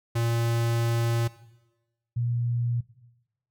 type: tone pair in turn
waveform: square / sine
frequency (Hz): 116.54 / 119.47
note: A#2 / A#2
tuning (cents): 0 / +43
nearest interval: unison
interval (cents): 43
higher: second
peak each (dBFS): -24 / -24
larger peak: neither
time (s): 0.15-1.28 / 2.16-2.81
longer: first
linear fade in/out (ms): 10
effects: noise-tail reverb RT60 1.0 s tail -17 dB re dry